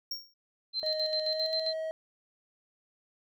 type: tone with exponential decay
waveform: square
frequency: 5540 Hz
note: F8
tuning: 15 cents flat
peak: -31 dBFS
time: 0.11-0.34 s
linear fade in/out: 5 ms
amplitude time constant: 50 ms
type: tone with tremolo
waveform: sine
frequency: 4109 Hz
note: C8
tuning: 32 cents flat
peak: -28 dBFS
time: 0.73-1.74 s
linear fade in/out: 50 ms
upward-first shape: square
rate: 7.5 Hz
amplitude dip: 65%
type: tone with pitch glide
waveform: triangle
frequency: 622 to 638 Hz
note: D#5 to D#5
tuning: -1 to +43 cents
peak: -30 dBFS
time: 0.83-1.91 s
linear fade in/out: 0 ms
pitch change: +44 cents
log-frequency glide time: 1.26-1.53 s
effects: none